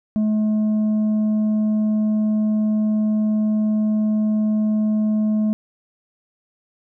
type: tone with tanh clipping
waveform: sine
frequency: 214.3 Hz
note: A3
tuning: 45 cents flat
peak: -17 dBFS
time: 0.16-5.53 s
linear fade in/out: 0 ms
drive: 4 dB
effects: none